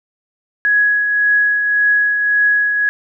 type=tone with tremolo; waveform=sine; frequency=1672 Hz; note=G#6; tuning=11 cents sharp; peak=-9 dBFS; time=0.65-2.89 s; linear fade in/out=0 ms; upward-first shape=triangle; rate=1.8 Hz; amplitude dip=45%; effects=none